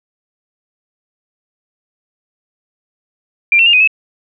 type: tone with pitch steps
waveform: sine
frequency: 2377 / 2705 / 2815 / 2501 / 2591 Hz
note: D7 / E7 / F7 / D#7 / E7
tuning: +20 / +44 / +13 / +8 / -30 cents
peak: -6 dBFS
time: 3.52-3.875 s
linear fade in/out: 2 ms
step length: 71 ms
effects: none